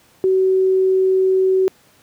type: tone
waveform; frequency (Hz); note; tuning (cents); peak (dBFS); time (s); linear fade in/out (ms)
sine; 377.6; F#4; +35; -12; 0.24-1.68; 0
effects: pink hiss -53 dBFS RMS until 2.02 s + high-pass 100 Hz 12 dB/octave